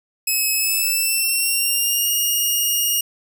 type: tone with pitch glide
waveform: 5% pulse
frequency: 2572 to 2854 Hz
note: E7 to F7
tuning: -43 to +37 cents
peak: -9 dBFS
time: 0.27-3.01 s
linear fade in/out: 5 ms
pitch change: +180 cents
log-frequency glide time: 0.53-2.1 s
effects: none